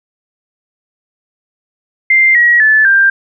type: tone with pitch steps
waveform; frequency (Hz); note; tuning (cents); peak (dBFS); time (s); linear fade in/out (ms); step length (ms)
sine; 2093 / 1908.2 / 1739.8 / 1586.2; C7 / A#6 / A6 / G6; 0 / +40 / -20 / +20; -5; 2.1-3.1; 5; 250
effects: none